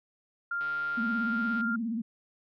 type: tone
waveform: sine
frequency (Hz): 1396.9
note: F6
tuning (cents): 0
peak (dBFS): -29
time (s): 0.51-1.76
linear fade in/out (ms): 5
type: click train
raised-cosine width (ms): 0.3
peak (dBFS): -32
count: 148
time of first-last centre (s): 0.61-1.61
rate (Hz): 147
type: tone with vibrato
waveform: sine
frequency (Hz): 227.8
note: A#3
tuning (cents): -40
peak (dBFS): -29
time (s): 0.97-2.02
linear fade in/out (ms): 10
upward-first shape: sine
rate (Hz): 17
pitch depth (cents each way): 99
effects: none